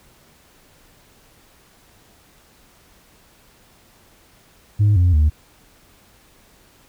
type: tone with pitch steps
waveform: sine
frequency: 103.83 / 88.84 / 76.01 Hz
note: G#2 / F2 / D#2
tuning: 0 / +30 / -40 cents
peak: -9 dBFS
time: 4.79-5.3 s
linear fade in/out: 20 ms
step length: 170 ms
effects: tanh soft clip ceiling -10 dBFS + pink hiss -53 dBFS RMS until 6.88 s